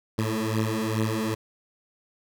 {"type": "beating tone pair", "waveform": "15% pulse", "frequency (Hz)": [108.8, 111.2], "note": ["A2", "A2"], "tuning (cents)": [-19, 19], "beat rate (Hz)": 2.4, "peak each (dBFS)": -21, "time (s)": [0.18, 1.35], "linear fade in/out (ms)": 10, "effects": []}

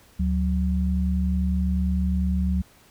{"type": "tone pair together", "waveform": "sine", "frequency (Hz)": [73.11, 184.4], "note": ["D2", "F#3"], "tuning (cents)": [-7, -6], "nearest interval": "octave + major third", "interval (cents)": 1601, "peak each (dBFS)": [-22, -24], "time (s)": [0.19, 2.62], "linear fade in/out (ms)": 10, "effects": ["pink hiss -55 dBFS RMS until 2.9 s"]}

